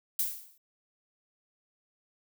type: noise with exponential decay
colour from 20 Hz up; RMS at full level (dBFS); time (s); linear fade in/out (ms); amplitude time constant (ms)
violet; -26; 0.19-0.58; 5; 84
effects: none